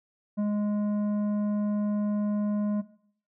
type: tone with tanh clipping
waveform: sine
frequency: 207.7 Hz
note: G#3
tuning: in tune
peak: -26 dBFS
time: 0.37-2.82 s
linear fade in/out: 20 ms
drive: 9 dB
effects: noise-tail reverb RT60 0.6 s tail -17 dB re dry